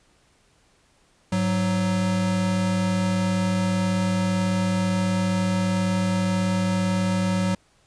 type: tone pair together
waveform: square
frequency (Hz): 103.83 / 185.86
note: G#2 / F#3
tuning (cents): 0 / +8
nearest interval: minor seventh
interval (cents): 1008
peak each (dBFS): -28 / -22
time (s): 1.32-7.55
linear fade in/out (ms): 5
effects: pink hiss -61 dBFS RMS until 7.86 s + resampled to 22050 Hz